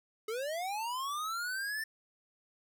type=linear sweep; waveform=square; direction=up; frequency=418.3 to 1791 Hz; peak=-35 dBFS; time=0.28-1.84 s; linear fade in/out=5 ms; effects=none